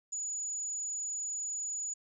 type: tone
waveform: sine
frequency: 6910 Hz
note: A8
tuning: 32 cents flat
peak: -34 dBFS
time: 0.12-1.94 s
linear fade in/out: 10 ms
effects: none